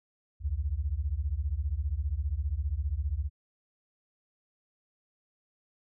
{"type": "beating tone pair", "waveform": "sine", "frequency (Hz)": [64.9, 79.9], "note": ["C2", "D#2"], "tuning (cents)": [-13, 47], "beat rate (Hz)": 15, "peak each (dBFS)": -31, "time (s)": [0.4, 3.3], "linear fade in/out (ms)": 50, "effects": []}